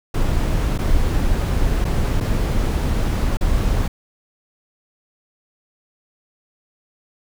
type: noise with dropouts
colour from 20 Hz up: brown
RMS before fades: -18 dBFS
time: 0.14-3.88 s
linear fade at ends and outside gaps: 5 ms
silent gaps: 0.779-0.787 / 1.845-1.85 / 2.203-2.207 / 3.371-3.409 s
effects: none